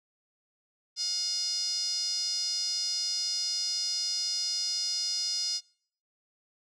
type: tone with band-pass filter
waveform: 5% pulse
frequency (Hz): 714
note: F5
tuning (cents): +38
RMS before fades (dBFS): -31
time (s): 0.96-5.61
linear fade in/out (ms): 50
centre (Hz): 5100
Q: 8.7
effects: noise-tail reverb RT60 0.6 s tail -24 dB re dry